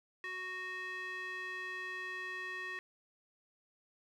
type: tone with band-pass filter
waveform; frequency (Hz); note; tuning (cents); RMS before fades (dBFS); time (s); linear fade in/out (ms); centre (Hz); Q
square; 370; F#4; 0; -42; 0.24-2.79; 0; 2000; 3.8
effects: none